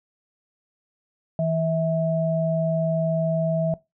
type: tone pair together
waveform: sine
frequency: 162.4 / 649.6 Hz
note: E3 / E5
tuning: -26 / -26 cents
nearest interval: 2 octaves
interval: 2400 cents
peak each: -23 dBFS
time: 1.39-3.74 s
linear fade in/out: 2 ms
effects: noise-tail reverb RT60 0.2 s tail -19 dB re dry